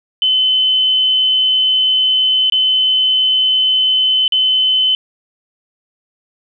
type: tone with dropouts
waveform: sine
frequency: 3043 Hz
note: F#7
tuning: 48 cents sharp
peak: -10 dBFS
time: 0.22-4.95 s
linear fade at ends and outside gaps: 1 ms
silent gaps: 2.499-2.522 / 4.279-4.322 s
effects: none